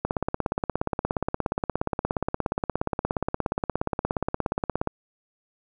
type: click train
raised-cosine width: 1 ms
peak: -10 dBFS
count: 83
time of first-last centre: 0.05-4.874 s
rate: 17 Hz
effects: none